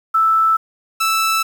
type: tone pair in turn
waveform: sine / sawtooth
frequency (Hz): 1318.5 / 1318.5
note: E6 / E6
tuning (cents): 0 / 0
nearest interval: unison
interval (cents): 0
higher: neither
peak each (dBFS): -11 / -11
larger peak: neither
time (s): 0.14-0.57 / 1-1.43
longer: neither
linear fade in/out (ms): 10
effects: 7-bit